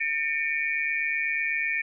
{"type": "tone cluster", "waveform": "sine", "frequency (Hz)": [1809, 2255, 2403], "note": ["A6", "C#7", "D7"], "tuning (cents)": [48, 29, 39], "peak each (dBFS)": -29, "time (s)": [0, 1.82], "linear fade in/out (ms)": 10, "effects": []}